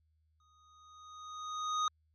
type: tone with exponential growth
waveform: square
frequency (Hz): 1244.5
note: D#6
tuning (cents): 0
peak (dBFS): -29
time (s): 0.4-1.88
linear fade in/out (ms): 2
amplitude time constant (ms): 320
effects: added 78 Hz sine -70 dBFS peak until 2.14 s + MP3 32 kbps

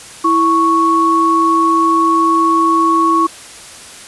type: tone pair together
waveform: sine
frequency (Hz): 329.6 / 1108.7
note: E4 / C#6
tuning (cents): 0 / 0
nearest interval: octave + major sixth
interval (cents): 2100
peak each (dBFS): -14 / -10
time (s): 0.24-3.27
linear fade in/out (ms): 10
effects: white hiss -34 dBFS RMS until 4.07 s + resampled to 24000 Hz

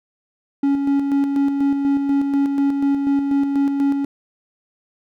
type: tone with tremolo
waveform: triangle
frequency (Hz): 279.2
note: C#4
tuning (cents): +13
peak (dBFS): -12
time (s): 0.63-4.05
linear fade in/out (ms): 5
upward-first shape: square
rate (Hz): 4.1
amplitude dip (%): 40
effects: none

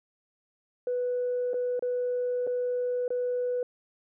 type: tone with dropouts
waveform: sine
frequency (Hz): 493.9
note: B4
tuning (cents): 0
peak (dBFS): -25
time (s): 0.87-3.63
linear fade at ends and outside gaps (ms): 2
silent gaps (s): 1.534-1.541 / 1.794-1.824 / 2.468-2.473 / 3.08-3.104
effects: tanh soft clip ceiling -22 dBFS

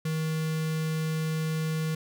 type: tone with notch filter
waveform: square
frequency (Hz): 158.3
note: D#3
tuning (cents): +30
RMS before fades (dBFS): -29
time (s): 0.05-1.95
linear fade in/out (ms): 5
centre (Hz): 750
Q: 1.5
effects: none

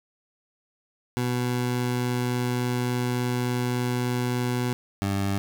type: tone pair in turn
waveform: 20% pulse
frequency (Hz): 123.47 / 98.75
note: B2 / G2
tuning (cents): 0 / +13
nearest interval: major third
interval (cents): 387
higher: first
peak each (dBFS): -19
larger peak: neither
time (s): 1.17-4.73 / 5.02-5.38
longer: first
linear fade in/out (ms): 0
effects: none

